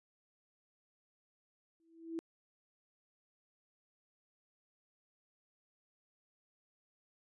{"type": "tone with exponential growth", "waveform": "sine", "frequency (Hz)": 328.9, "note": "E4", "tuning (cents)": -4, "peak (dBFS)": -34, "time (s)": [1.8, 2.19], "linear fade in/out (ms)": 0, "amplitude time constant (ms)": 84, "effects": ["resampled to 24000 Hz"]}